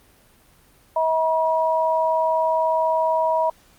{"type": "tone pair together", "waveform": "sine", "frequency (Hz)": [641, 961], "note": ["E5", "B5"], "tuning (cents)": [-49, -48], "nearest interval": "perfect fifth", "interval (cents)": 701, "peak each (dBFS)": -20, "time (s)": [0.96, 3.5], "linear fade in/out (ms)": 5, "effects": ["pink hiss -55 dBFS RMS until 3.78 s", "Opus 32 kbps"]}